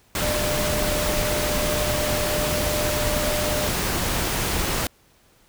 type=tone in noise; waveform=sine; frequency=600 Hz; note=D5; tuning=37 cents sharp; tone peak=-26 dBFS; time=0.22-3.67 s; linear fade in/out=2 ms; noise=pink; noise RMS=-24 dBFS; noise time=0.15-4.87 s; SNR=-5 dB; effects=pink hiss -58 dBFS RMS until 5.48 s